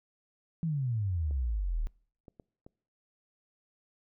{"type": "exponential sweep", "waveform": "sine", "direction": "down", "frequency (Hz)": [170.4, 35.45], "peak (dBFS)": -28, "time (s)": [0.63, 1.87], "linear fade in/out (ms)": 0}
{"type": "clicks", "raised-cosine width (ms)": 2, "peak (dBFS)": -36, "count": 4, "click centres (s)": [1.31, 2.282, 2.398, 2.665]}
{"effects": ["noise-tail reverb RT60 0.6 s tail -26 dB re dry"]}